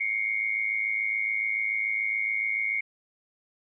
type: tone pair together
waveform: sine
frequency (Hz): 2127 / 2234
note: C7 / C#7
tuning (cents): +28 / +13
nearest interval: minor second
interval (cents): 85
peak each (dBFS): -28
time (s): 0-2.81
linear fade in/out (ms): 10
effects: none